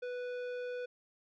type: tone with tanh clipping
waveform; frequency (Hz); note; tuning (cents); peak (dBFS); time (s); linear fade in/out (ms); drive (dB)
triangle; 493.9; B4; 0; -39; 0.02-0.86; 10; 17
effects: none